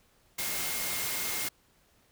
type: tone in noise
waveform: sine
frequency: 2132 Hz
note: C7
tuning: 32 cents sharp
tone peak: -41 dBFS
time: 0.38-1.49 s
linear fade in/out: 10 ms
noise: white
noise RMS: -33 dBFS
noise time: 0.38-1.49 s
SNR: -11 dB
effects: pink hiss -66 dBFS RMS until 2.11 s